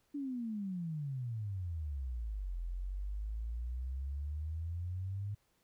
sine exponential two-way sweep, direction down then up, 293.7 to 42.35 to 103.8 Hz, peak -36 dBFS, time 0.14-5.35 s, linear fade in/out 10 ms, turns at 2.59 s, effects pink hiss -75 dBFS RMS until 5.63 s

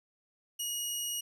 15% pulse tone, 2891 Hz, F#7, 41 cents flat, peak -26 dBFS, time 0.59-1.21 s, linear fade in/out 10 ms, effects none

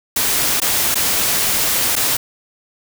white noise with dropouts, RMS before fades -17 dBFS, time 0.16-2.17 s, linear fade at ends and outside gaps 5 ms, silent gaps 0.602-0.617 / 0.945-0.954 / 1.956-1.963 s, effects none

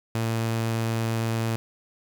sawtooth tone, 113.6 Hz, A#2, 44 cents flat, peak -20 dBFS, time 0.15-1.56 s, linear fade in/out 0 ms, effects 8-bit

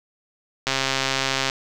click train, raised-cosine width 0.2 ms, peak -4 dBFS, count 112, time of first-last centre 0.67-1.498 s, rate 134 Hz, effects none

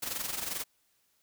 white noise with amplitude modulation, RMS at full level -33 dBFS, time 0.02-0.64 s, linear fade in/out 10 ms, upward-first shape sine, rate 22.5 Hz, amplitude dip 65%, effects white hiss -72 dBFS RMS until 1.22 s

